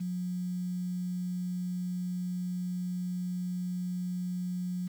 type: tone with quantisation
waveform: sine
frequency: 180 Hz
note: F#3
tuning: 47 cents flat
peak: -31 dBFS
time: 0-4.88 s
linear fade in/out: 10 ms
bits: 9
effects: none